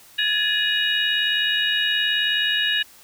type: tone cluster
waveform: sine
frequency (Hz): 1684 / 1763 / 2482 / 2896 / 3782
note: G#6 / A6 / D#7 / F#7 / A#7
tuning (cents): +24 / +3 / -5 / -38 / +24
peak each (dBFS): -24 / -29 / -30 / -22 / -26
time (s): 0.18-2.83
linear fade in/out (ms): 10
effects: white hiss -49 dBFS RMS until 3.03 s